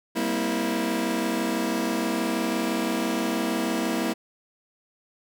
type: chord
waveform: sawtooth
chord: C dominant seventh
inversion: second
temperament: just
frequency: 196.22 / 235.5 / 261.6 / 327 Hz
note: G3 / Bb3 / C4 / E4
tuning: +2 / +18 / 0 / -14 cents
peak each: -28 / -24 / -29 / -24 dBFS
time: 0.15-4.14 s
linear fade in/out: 20 ms
effects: none